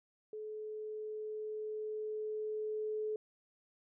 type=tone with level ramp; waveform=sine; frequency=429.5 Hz; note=A4; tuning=42 cents flat; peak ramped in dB=-41 to -34 dBFS; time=0.33-3.16 s; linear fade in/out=2 ms; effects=none